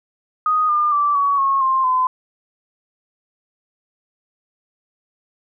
sine tone with pitch steps, 1244.5 / 1204.2 / 1165.2 / 1127.5 / 1090.9 / 1055.6 / 1021.4 Hz, D#6 / D6 / D6 / C#6 / C#6 / C6 / C6, 0 / +43 / -14 / +29 / -28 / +15 / -42 cents, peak -14 dBFS, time 0.46-2.07 s, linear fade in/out 2 ms, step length 230 ms, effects none

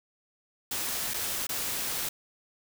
white noise with dropouts, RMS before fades -32 dBFS, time 0.71-2.09 s, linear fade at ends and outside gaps 5 ms, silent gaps 1.137-1.141 / 1.469-1.491 s, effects none

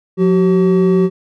triangle tone pair together, 179.34 / 380 Hz, F3 / F#4, +46 / +46 cents, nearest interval octave + minor second, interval 1300 cents, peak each -10 dBFS, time 0.17-1.1 s, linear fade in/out 50 ms, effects none

